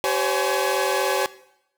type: tone cluster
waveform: sawtooth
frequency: 383.8 / 515 / 559 / 842 Hz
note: G4 / C5 / C#5 / G#5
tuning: -37 / -28 / +14 / +24 cents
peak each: -22 dBFS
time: 0.04-1.26 s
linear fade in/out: 0 ms
effects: noise-tail reverb RT60 0.8 s tail -18 dB re dry